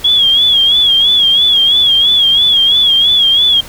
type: tone with vibrato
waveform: sine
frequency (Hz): 3322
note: G#7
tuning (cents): 0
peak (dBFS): -6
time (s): 0.04-3.61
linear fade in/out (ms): 10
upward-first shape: sine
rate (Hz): 3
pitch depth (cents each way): 82
effects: pink hiss -32 dBFS RMS until 3.68 s